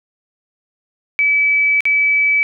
sine tone with dropouts, 2296 Hz, D7, 40 cents flat, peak -11 dBFS, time 1.19-2.43 s, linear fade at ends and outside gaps 0 ms, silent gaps 1.806-1.854 s, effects none

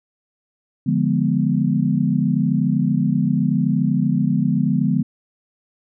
sine chord, D diminished seventh, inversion none, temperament equal, 146.83 / 174.61 / 207.7 / 246.9 Hz, D3 / F3 / Ab3 / Cb4, 0 / 0 / 0 / 0 cents, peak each -21 dBFS, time 0.86-5.03 s, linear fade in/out 10 ms, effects none

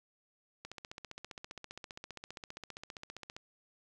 click train, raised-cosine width 0.2 ms, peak -27 dBFS, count 42, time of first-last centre 0.65-3.365 s, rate 15.1 Hz, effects none

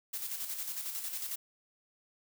blue noise with tremolo, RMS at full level -37 dBFS, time 0.13-1.36 s, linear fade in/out 10 ms, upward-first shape square, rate 11 Hz, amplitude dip 45%, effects none

